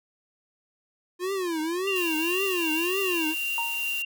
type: tone with vibrato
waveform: square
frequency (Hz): 350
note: F4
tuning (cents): +4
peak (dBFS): -27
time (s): 1.19-3.35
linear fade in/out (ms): 50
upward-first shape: triangle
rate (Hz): 1.8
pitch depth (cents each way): 230
type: tone with tremolo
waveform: sine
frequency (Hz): 2772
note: F7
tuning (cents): -14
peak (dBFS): -26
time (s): 1.87-4.05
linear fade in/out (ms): 5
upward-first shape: triangle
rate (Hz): 2.6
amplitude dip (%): 25
type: noise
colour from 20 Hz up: blue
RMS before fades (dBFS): -37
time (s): 1.96-4.02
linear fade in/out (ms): 0
type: tone with exponential decay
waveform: sine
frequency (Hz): 932.3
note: A#5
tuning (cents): 0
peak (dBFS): -26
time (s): 3.58-3.97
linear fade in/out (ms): 1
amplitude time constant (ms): 83
effects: none